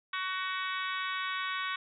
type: harmonic tone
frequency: 374.5 Hz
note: F#4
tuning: 21 cents sharp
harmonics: 3 / 4 / 5 / 6 / 7 / 8 / 9 / 10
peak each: -36 / -38 / -40 / -41 / -45 / -47 / -43 / -44 dBFS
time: 0.13-1.76 s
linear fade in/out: 5 ms
effects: none